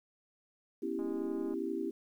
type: chord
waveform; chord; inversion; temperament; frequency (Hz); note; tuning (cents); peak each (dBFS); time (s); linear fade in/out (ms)
sine; C# half-diminished seventh; third; equal; 246.9 / 277.2 / 329.6 / 392; B3 / C#4 / E4 / G4; 0 / 0 / 0 / 0; -41 / -40 / -37 / -38; 0.82-1.91; 10
type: click train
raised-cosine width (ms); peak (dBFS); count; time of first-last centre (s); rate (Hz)
1; -38; 114; 0.99-1.539; 206
effects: 11-bit